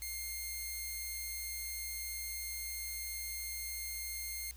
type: tone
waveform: 5% pulse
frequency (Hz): 2121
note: C7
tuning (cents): +23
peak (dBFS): -29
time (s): 0.02-4.51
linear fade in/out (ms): 0
effects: added 60 Hz sine -50 dBFS peak until 4.56 s + white hiss -61 dBFS RMS until 4.56 s